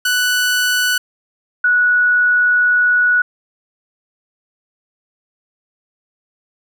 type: tone pair in turn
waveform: sawtooth / sine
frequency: 1485 / 1467.9 Hz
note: F#6 / F#6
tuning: +6 / -14 cents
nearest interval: unison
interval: 20 cents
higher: first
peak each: -10 dBFS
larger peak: neither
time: 0.05-0.98 / 1.64-3.22 s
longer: second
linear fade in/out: 5 ms
effects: none